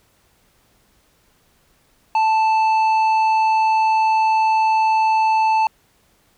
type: tone with tanh clipping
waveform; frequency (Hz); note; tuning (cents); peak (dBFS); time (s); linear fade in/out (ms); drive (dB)
triangle; 880; A5; 0; -15; 2.15-5.67; 2; 12
effects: pink hiss -59 dBFS RMS until 6.37 s